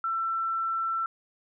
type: tone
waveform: sine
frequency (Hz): 1340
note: E6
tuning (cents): +28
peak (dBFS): -26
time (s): 0.04-1.06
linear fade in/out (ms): 2
effects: none